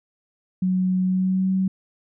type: tone with pitch glide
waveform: sine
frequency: 185 to 189.11 Hz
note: F#3 to F#3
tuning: 0 to +38 cents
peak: -18 dBFS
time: 0.62-1.68 s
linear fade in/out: 5 ms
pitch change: +38 cents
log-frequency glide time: 1.04-1.51 s
effects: none